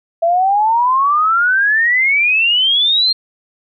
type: exponential sweep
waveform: sine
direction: up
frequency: 659.3 to 4232 Hz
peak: -10 dBFS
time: 0.22-3.13 s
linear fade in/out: 10 ms
effects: none